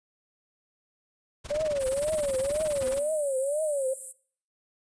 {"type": "noise with tremolo", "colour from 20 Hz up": "pink", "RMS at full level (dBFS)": -37, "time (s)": [1.44, 3], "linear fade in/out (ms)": 20, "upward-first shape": "sine", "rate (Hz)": 19, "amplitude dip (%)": 90}
{"type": "tone with vibrato", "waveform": "sine", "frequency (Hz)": 572, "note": "D5", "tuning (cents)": -46, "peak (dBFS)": -25, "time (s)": [1.5, 3.94], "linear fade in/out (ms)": 10, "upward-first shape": "triangle", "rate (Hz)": 2, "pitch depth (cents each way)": 190}
{"type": "high-pass noise", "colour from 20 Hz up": "pink", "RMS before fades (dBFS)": -36, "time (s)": [1.79, 4.13], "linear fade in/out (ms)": 20, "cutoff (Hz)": 7900, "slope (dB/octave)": 96}
{"type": "tone with exponential decay", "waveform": "sawtooth", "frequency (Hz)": 247.7, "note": "B3", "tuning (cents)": 5, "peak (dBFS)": -34, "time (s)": [2.82, 3.38], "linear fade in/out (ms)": 5, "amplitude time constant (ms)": 120}
{"effects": ["noise-tail reverb RT60 0.5 s tail -20 dB re dry", "resampled to 22050 Hz"]}